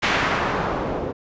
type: noise with low-pass filter sweep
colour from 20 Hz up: white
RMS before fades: -23 dBFS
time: 0.02-1.13 s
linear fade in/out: 20 ms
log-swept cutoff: 2500 to 480 Hz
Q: 0.99
effects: resampled to 16000 Hz